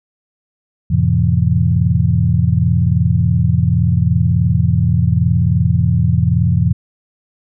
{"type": "chord", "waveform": "sine", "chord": "F major seventh", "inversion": "none", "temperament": "equal with one note detuned", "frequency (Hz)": [87.31, 110, 130.81, 168.86], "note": ["F2", "A2", "C3", "E3"], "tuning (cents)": [0, 0, 0, 42], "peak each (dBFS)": -16, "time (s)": [0.9, 6.73], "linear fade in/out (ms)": 10, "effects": []}